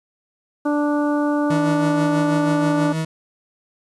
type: harmonic tone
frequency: 293.7 Hz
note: D4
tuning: in tune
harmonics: 1 / 2 / 3 / 4 / 5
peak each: -18 / -24 / -28 / -30 / -32 dBFS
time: 0.65-2.93 s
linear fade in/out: 10 ms
type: tone with tremolo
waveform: 40% pulse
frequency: 160 Hz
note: D#3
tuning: 49 cents sharp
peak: -19 dBFS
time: 1.5-3.05 s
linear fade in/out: 5 ms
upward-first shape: sine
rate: 6.2 Hz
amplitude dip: 45%
effects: resampled to 24000 Hz + 8-bit